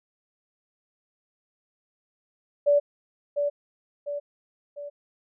sine tone with echo, 578 Hz, D5, 28 cents flat, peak -16 dBFS, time 2.66-2.8 s, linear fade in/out 20 ms, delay 700 ms, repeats 3, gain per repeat -6 dB, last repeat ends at 4.9 s, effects none

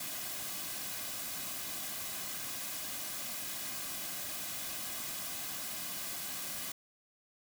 white noise with comb filter, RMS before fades -40 dBFS, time 0-6.72 s, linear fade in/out 5 ms, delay 2.2 ms, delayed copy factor -0.55, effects none

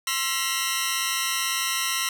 15% pulse tone cluster, 1054 / 1342 / 1923 / 2782 / 2990 Hz, C6 / E6 / B6 / F7 / F#7, +12 / +31 / -47 / -7 / +17 cents, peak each -24 dBFS, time 0.07-2.09 s, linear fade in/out 2 ms, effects none

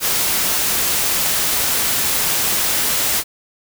white noise, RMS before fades -18 dBFS, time 0-3.24 s, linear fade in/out 50 ms, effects none

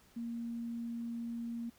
sine tone, 233.5 Hz, A#3, 3 cents sharp, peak -37 dBFS, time 0.16-1.7 s, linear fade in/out 10 ms, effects pink hiss -65 dBFS RMS until 1.78 s

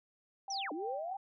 sine tone with tremolo, 784 Hz, G5, in tune, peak -37 dBFS, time 0.48-1.14 s, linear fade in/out 2 ms, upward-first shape sine, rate 3 Hz, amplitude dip 75%
sine linear two-way sweep, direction down then up, 6090 to 282.5 to 810 Hz, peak -37 dBFS, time 0.5-1.17 s, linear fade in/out 5 ms, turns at 0.72 s
effects none

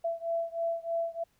sine beating tone pair, 668 / 671.2 Hz, E5 / E5, +23 / +31 cents, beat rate 3.2 Hz, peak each -32 / -33 dBFS, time 0.04-1.24 s, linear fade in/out 10 ms, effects pink hiss -71 dBFS RMS until 1.39 s

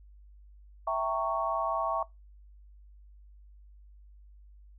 sine chord, E diminished seventh, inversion none, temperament equal with one note detuned, 659.3 / 784 / 919 / 1108.7 Hz, E5 / G5 / Bb5 / Db6, 0 / 0 / -25 / 0 cents, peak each -31 / -36 / -35 / -31 dBFS, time 0.87-2.03 s, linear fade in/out 5 ms, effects noise-tail reverb RT60 0.2 s tail -21 dB re dry + added 50 Hz sine -51 dBFS peak until 4.78 s

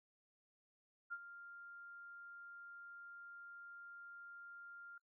sine tone with ADSR envelope, 1396.9 Hz, F6, in tune, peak -40 dBFS, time 1.1-4.98 s, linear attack 27 ms, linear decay 47 ms, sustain -12 dB, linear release 4 ms, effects noise-tail reverb RT60 0.1 s tail -24 dB re dry

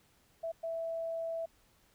sine tone bursts at uneven times, 659.3 Hz, E5, in tune, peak -34 dBFS, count 2, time 0.43-0.52 / 0.63-1.46 s, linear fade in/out 10 ms, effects pink hiss -68 dBFS RMS until 1.94 s

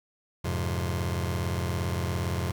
sawtooth chord, F minor, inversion none, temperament just, 87.31 / 104.77 / 130.96 Hz, F2 / Ab2 / C3, 0 / +16 / +2 cents, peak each -25 / -30 / -29 dBFS, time 0.44-2.52 s, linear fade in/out 10 ms, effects 9-bit

